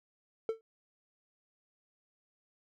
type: tone with exponential decay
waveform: triangle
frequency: 447.2 Hz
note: A4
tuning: 28 cents sharp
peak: -24 dBFS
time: 0.49-0.61 s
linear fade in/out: 1 ms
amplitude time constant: 24 ms
effects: none